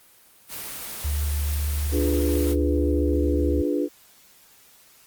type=noise; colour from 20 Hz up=white; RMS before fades=-34 dBFS; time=0.48-2.56 s; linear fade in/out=50 ms
type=tone; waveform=sine; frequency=73.42 Hz; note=D2; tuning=in tune; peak=-22 dBFS; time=1.04-3.62 s; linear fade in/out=10 ms
type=chord; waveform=sine; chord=D diminished seventh; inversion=none; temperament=equal with one note detuned; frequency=293.7 / 347.6 / 415.3 / 493.9 Hz; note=D4 / F4 / Ab4 / Cb5; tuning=0 / -8 / 0 / 0 cents; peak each=-24 / -27 / -29 / -29 dBFS; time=1.91-3.89 s; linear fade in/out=50 ms
effects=white hiss -54 dBFS RMS until 5.06 s + Opus 24 kbps